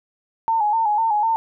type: tone with vibrato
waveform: sine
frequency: 870 Hz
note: A5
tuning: 20 cents flat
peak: -16 dBFS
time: 0.48-1.36 s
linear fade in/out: 0 ms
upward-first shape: square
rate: 4 Hz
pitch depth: 66 cents each way
effects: none